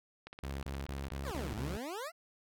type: click train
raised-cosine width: 0.3 ms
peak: -30 dBFS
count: 16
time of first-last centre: 0.27-1.163 s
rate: 16.8 Hz
type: tone bursts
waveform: sawtooth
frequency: 68.7 Hz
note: C#2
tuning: 15 cents flat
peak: -34 dBFS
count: 6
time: 0.43-1.77 s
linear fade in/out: 5 ms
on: 200 ms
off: 28 ms
type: exponential two-way sweep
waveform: 20% pulse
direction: down then up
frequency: 714 to 98 to 714 Hz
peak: -34 dBFS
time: 1.23-2.12 s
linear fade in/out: 50 ms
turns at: 1.54 s
effects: none